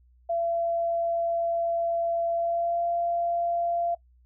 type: tone with pitch glide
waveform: sine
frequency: 677 to 687.2 Hz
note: E5 to F5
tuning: +46 to -28 cents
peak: -24 dBFS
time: 0.29-3.95 s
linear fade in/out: 10 ms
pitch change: +26 cents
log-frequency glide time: 2.32-2.84 s
effects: noise-tail reverb RT60 0.1 s tail -19 dB re dry + added 61 Hz sine -56 dBFS peak until 4.25 s